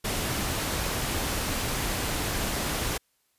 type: noise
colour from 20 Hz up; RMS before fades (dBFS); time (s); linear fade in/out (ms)
pink; -29; 0.04-2.98; 10
effects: white hiss -71 dBFS RMS until 3.38 s + resampled to 32000 Hz